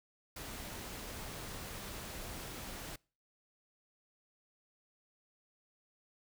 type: noise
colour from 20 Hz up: pink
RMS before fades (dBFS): -45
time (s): 0.36-2.96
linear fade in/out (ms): 5
effects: noise-tail reverb RT60 0.4 s tail -26 dB re dry